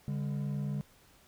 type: tone pair together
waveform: triangle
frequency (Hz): 143.54 / 203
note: D3 / G#3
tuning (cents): -39 / -39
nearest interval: tritone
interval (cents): 600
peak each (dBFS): -30 / -34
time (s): 0.08-0.81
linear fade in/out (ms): 0
effects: tanh soft clip ceiling -26 dBFS + pink hiss -62 dBFS RMS until 1.27 s